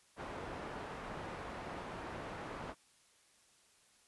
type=low-pass noise; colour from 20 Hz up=white; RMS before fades=-45 dBFS; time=0.16-2.75 s; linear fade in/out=50 ms; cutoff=1100 Hz; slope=12 dB/octave; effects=white hiss -68 dBFS RMS until 4.07 s + resampled to 24000 Hz